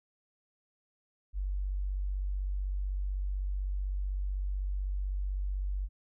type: tone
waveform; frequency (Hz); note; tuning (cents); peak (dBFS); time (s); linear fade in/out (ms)
sine; 47.94; G1; -38; -30; 1.33-5.89; 50
effects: none